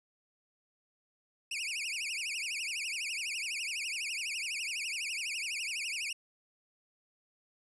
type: tone with vibrato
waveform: sawtooth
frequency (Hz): 2520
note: D#7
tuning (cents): +21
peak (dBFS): -31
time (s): 1.51-6.13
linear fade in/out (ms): 5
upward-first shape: triangle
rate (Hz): 12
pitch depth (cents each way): 270
effects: resampled to 24000 Hz